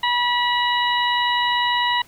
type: harmonic tone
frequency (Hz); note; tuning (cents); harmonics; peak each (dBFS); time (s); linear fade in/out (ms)
971; B5; -30; 1 / 2 / 3 / 4; -20 / -23 / -25 / -26; 0.03-2.02; 5
effects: pink hiss -50 dBFS RMS until 2.07 s